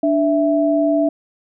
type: tone pair together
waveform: sine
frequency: 293.9 / 659.3 Hz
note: D4 / E5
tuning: +1 / 0 cents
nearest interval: octave + major second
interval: 1399 cents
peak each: -16 dBFS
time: 0.03-1.09 s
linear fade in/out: 5 ms
effects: none